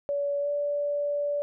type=tone with pitch glide; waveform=sine; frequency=570 to 579.3 Hz; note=C#5 to D5; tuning=+48 to -24 cents; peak=-25 dBFS; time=0.09-1.42 s; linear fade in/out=0 ms; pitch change=+28 cents; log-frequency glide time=0.4-0.49 s; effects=none